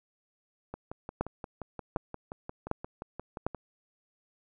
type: two click trains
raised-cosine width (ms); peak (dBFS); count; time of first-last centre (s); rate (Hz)
1; -24 / -14; 17 / 4; 0.74-3.547 / 1.21-3.466; 5.7 / 1.33
effects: none